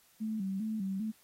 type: tone with vibrato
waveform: sine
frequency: 205.1 Hz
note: G#3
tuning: 21 cents flat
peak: -32 dBFS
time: 0.2-1.12 s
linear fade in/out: 20 ms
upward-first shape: square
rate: 2.5 Hz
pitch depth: 110 cents each way
effects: white hiss -65 dBFS RMS until 1.23 s + AAC 48 kbps